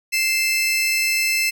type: tone pair together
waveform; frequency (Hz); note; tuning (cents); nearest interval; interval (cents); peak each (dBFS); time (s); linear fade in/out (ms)
sawtooth; 2096 / 2637; C7 / E7; +2 / 0; major third; 398; -19 / -16; 0.12-1.51; 20
effects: none

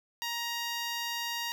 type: tone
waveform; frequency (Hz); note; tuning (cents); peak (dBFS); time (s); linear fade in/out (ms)
10% pulse; 940; A#5; +14; -24; 0.22-1.52; 0
effects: none

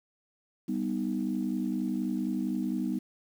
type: chord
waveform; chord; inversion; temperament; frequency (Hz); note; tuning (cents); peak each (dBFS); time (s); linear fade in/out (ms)
sine; G augmented; none; equal; 196 / 246.9 / 311.1; G3 / B3 / D#4; 0 / 0 / 0; -32 / -31 / -33; 0.68-2.99; 10
effects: tanh soft clip ceiling -19 dBFS + 9-bit

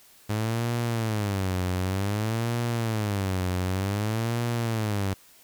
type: tone with vibrato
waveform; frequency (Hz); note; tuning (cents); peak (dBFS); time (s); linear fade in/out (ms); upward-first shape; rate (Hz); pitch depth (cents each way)
sawtooth; 104; G#2; +3; -21; 0.29-5.14; 10; sine; 0.54; 230
effects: white hiss -55 dBFS RMS until 5.43 s

